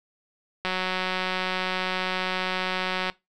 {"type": "click train", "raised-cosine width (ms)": 0.3, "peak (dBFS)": -11, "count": 454, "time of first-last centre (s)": [0.65, 3.099], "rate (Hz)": 185, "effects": ["noise-tail reverb RT60 0.2 s tail -21 dB re dry"]}